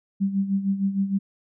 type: tone with tremolo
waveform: sine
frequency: 196 Hz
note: G3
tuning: in tune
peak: -18 dBFS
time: 0.2-1.19 s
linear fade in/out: 20 ms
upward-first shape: sine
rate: 6.5 Hz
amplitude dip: 70%
effects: none